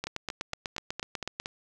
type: two click trains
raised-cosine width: 0.2 ms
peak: -15 / -17 dBFS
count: 12 / 7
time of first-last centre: 0.04-1.4 / 0.07-1.459 s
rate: 8.09 / 4.32 Hz
effects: none